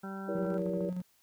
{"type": "harmonic tone", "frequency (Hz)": 194, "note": "G3", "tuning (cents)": -18, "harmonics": [1, 2, 3, 4, 5, 7, 8], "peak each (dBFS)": [-39, -46, -51, -48, -53, -46, -52], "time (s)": [0.03, 0.58], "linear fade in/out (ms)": 10}
{"type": "chord", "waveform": "sine", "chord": "E diminished seventh", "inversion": "none", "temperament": "just", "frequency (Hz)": [329.6, 395.6, 474.7, 569.6], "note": ["E4", "G4", "Bb4", "Db5"], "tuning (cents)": [0, 16, 31, 47], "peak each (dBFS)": [-38, -39, -38, -36], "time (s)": [0.28, 0.9], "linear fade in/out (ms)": 5}
{"type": "tone with tremolo", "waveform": "triangle", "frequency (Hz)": 180.8, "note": "F#3", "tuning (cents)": -40, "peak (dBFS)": -30, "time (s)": [0.35, 1.02], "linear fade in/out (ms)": 5, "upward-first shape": "square", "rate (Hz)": 13, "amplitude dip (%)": 40}
{"type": "click train", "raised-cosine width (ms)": 1, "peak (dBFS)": -35, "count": 6, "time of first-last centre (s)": [0.45, 0.807], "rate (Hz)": 14}
{"effects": ["white hiss -68 dBFS RMS until 1.22 s"]}